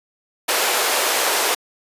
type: high-pass noise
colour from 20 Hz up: pink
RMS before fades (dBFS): -19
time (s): 0.48-1.55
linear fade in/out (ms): 10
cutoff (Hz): 430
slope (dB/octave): 24
effects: resampled to 32000 Hz